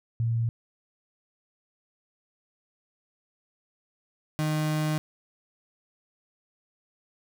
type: tone pair in turn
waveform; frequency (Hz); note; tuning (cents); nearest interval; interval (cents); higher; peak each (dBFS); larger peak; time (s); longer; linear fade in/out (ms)
sine / 35% pulse; 115.5 / 154; A#2 / D#3; -16 / -17; perfect fourth; 499; second; -23 / -23; neither; 0.2-0.49 / 4.39-4.98; second; 0
effects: none